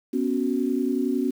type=chord; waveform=sine; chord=B suspended second; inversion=none; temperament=just; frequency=246.9 / 277.8 / 370.4 Hz; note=B3 / C#4 / F#4; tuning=0 / +4 / +2 cents; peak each=-25 / -25 / -28 dBFS; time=0.13-1.31 s; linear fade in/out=10 ms; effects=8-bit